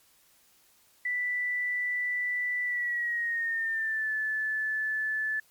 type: tone with pitch glide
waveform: sine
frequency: 1975.5 to 1739.8 Hz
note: B6 to A6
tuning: 0 to -20 cents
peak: -27 dBFS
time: 1.05-5.4 s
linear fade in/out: 5 ms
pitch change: -220 cents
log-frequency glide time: 2.64-4.12 s
effects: white hiss -63 dBFS RMS until 5.5 s + MP3 96 kbps